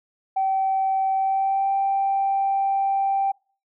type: tone with pitch glide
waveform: sine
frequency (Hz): 770 to 783.9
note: G5 to G5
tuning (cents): -31 to 0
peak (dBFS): -18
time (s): 0.36-3.32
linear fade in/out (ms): 10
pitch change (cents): +31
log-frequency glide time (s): 1.15-1.72
effects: noise-tail reverb RT60 0.4 s tail -26 dB re dry + tanh soft clip ceiling -14 dBFS